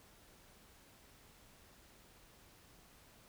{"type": "silence", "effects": ["pink hiss -63 dBFS RMS until 3.28 s"]}